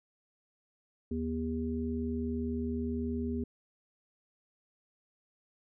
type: harmonic tone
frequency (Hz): 80.4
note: E2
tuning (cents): -43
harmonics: 1 / 3 / 5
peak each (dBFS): -37 / -33 / -39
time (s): 1.11-3.44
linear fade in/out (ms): 5
effects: none